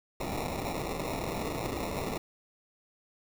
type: noise with sample-and-hold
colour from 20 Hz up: violet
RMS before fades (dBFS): -34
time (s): 0.2-2.18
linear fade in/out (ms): 5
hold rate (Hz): 1575
effects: none